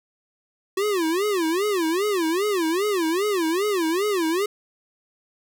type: tone with vibrato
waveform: square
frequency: 366.7 Hz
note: F#4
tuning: 15 cents flat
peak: -21 dBFS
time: 0.77-4.46 s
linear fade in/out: 5 ms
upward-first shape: sine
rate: 2.5 Hz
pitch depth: 250 cents each way
effects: none